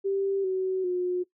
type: tone with pitch steps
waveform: sine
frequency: 392 / 375.8 / 360.3 Hz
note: G4 / F#4 / F#4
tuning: 0 / +27 / -46 cents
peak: -24 dBFS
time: 0.04-1.24 s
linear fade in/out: 20 ms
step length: 400 ms
effects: noise-tail reverb RT60 0.1 s tail -18 dB re dry